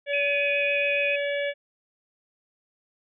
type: harmonic tone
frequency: 570 Hz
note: C#5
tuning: 48 cents sharp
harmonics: 1 / 3 / 4 / 5 / 6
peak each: -26 / -33 / -33 / -40 / -40 dBFS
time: 0.06-1.54 s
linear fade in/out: 50 ms
type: tone with vibrato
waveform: sine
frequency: 2497 Hz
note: D#7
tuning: 6 cents sharp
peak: -24 dBFS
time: 0.13-1.16 s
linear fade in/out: 5 ms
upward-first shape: sine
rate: 7.2 Hz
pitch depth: 16 cents each way
effects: none